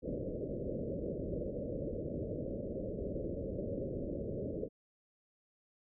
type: low-pass noise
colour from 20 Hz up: white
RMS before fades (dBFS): -39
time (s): 0.02-4.69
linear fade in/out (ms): 50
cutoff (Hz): 590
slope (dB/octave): 96
effects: none